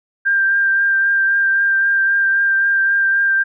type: tone with vibrato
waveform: sine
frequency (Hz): 1587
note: G6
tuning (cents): +21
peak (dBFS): -12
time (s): 0.25-3.44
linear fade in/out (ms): 20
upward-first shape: triangle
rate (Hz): 3.8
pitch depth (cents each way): 18
effects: none